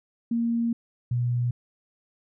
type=tone pair in turn; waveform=sine; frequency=232.9 / 121.57 Hz; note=A#3 / B2; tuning=-1 / -27 cents; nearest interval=major seventh; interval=1126 cents; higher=first; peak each=-22 / -22 dBFS; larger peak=neither; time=0.31-0.73 / 1.11-1.51 s; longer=first; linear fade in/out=5 ms; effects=none